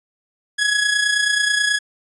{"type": "tone with amplitude modulation", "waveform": "sawtooth", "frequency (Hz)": 1677, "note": "G#6", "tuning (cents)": 16, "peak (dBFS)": -10, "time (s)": [0.58, 1.79], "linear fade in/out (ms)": 20, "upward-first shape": "sine", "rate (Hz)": 29.3, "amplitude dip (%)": 55, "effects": ["resampled to 24000 Hz"]}